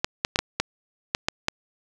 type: clicks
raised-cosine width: 0.2 ms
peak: -4 dBFS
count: 8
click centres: 0.045 / 0.249 / 0.359 / 0.39 / 0.6 / 1.149 / 1.285 / 1.484 s
effects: none